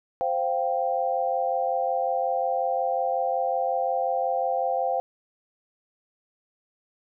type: chord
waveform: sine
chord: C suspended fourth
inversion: none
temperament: equal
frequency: 523.3 / 698.5 / 784 Hz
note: C5 / F5 / G5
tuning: 0 / 0 / 0 cents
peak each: -27 dBFS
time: 0.21-5 s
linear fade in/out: 0 ms
effects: none